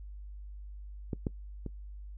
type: clicks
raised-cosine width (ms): 3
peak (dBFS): -20 / -18 / -25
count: 3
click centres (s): 1.132 / 1.268 / 1.663
effects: noise-tail reverb RT60 0.1 s tail -21 dB re dry + added 50 Hz sine -42 dBFS peak until 2.17 s